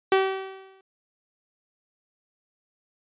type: tone with exponential decay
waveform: sawtooth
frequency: 383.6 Hz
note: G4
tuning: 37 cents flat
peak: -12 dBFS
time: 0.12-0.81 s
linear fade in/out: 2 ms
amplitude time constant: 150 ms
effects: resampled to 8000 Hz